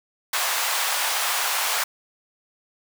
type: high-pass noise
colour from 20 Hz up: pink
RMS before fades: -24 dBFS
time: 0.33-1.84 s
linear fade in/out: 5 ms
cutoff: 740 Hz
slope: 24 dB/octave
effects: none